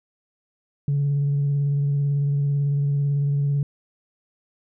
sine tone with vibrato, 142.2 Hz, C#3, 45 cents sharp, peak -17 dBFS, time 0.88-3.63 s, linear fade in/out 2 ms, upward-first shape sine, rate 18 Hz, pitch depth 20 cents each way, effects tanh soft clip ceiling -16 dBFS

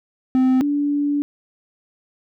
triangle / sine tone pair in turn, 258.5 / 289 Hz, C4 / D4, -21 / -28 cents, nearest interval major second, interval 193 cents, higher second, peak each -11 / -17 dBFS, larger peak first, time 0.35-0.61 / 0.61-1.22 s, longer second, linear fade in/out 0 ms, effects none

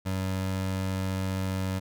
25% pulse tone, 94.7 Hz, F#2, 41 cents sharp, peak -24 dBFS, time 0.05-1.8 s, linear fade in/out 20 ms, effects none

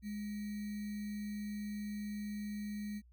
sine tone with sample-and-hold, 207.7 Hz, G#3, in tune, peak -38 dBFS, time 0.02-3.02 s, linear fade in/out 50 ms, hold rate 2100 Hz, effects added 60 Hz sine -59 dBFS peak until 3.12 s

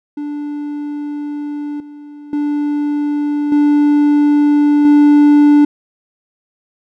triangle tone with level steps, 293 Hz, D4, 4 cents flat, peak -18 / -29 / -12 / -6 / -3 dBFS, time 0.17-5.65 s, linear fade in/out 5 ms, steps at 1.8 / 2.33 / 3.52 / 4.85 s, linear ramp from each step 2 ms, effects none

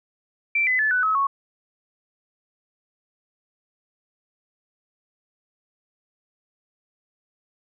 sine tone with pitch steps, 2343 / 2016 / 1735.1 / 1493.1 / 1284.9 / 1105.7 Hz, D7 / B6 / A6 / F#6 / E6 / C#6, -5 / +35 / -25 / +15 / -45 / -5 cents, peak -18 dBFS, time 0.55-1.27 s, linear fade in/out 5 ms, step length 120 ms, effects none

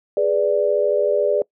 sine chord, G# diminished, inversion none, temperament equal, 415.3 / 493.9 / 587.3 Hz, G#4 / B4 / D5, 0 / 0 / 0 cents, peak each -20 / -22 / -18 dBFS, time 0.17-1.42 s, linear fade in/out 2 ms, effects noise-tail reverb RT60 0.1 s tail -24 dB re dry

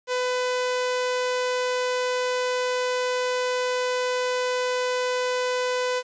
sawtooth tone, 501 Hz, B4, 25 cents sharp, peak -19 dBFS, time 0.07-6.03 s, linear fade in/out 50 ms, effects resampled to 16000 Hz + 9-bit

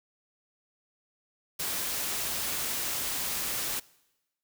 white noise, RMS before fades -32 dBFS, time 1.59-3.8 s, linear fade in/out 10 ms, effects noise-tail reverb RT60 1.0 s tail -23 dB re dry

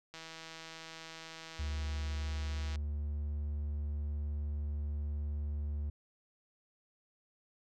click train, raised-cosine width 0.2 ms, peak -30 dBFS, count 425, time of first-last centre 0.14-2.757 s, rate 162 Hz
triangle tone, 73.42 Hz, D2, in tune, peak -32 dBFS, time 1.59-5.9 s, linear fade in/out 5 ms
effects none

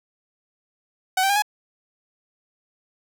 sawtooth tone with pitch steps, 750 / 778.2 / 807.6 / 838 Hz, F#5 / G5 / G#5 / G#5, +23 / -13 / -49 / +15 cents, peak -14 dBFS, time 1.17-1.422 s, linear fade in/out 5 ms, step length 63 ms, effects none

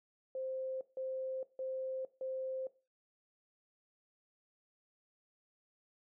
sine tone bursts, 523.3 Hz, C5, in tune, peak -37 dBFS, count 4, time 0.35-2.67 s, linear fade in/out 2 ms, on 460 ms, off 160 ms, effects noise-tail reverb RT60 0.3 s tail -17 dB re dry

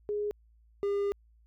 sine / triangle tone pair in turn, 415.3 / 402.8 Hz, G#4 / G4, 0 / +47 cents, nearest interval minor second, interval 53 cents, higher first, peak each -29 / -25 dBFS, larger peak second, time 0.09-0.31 / 0.83-1.12 s, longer second, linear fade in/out 0 ms, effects added 56 Hz sine -59 dBFS peak until 1.46 s

